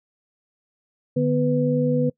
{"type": "tone cluster", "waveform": "sine", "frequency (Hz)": [148.6, 246.9, 496.7], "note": ["D3", "B3", "B4"], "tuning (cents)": [21, 0, 10], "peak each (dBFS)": -22, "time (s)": [1.16, 2.1], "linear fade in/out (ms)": 10, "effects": ["noise-tail reverb RT60 0.1 s tail -23 dB re dry"]}